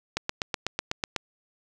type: click train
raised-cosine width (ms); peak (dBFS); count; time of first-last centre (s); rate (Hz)
0.2; -9; 9; 0.17-1.163; 8.06
effects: none